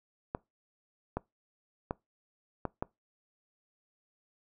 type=clicks; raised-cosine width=1 ms; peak=-18 dBFS; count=5; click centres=0.349 / 1.17 / 1.909 / 2.653 / 2.825 s; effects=noise-tail reverb RT60 0.2 s tail -23 dB re dry